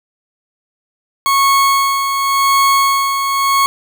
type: tone with tremolo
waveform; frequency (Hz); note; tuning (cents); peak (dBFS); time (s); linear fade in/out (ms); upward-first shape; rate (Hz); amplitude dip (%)
40% pulse; 1100; C#6; -14; -8; 1.26-3.66; 0; sine; 0.9; 50
effects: none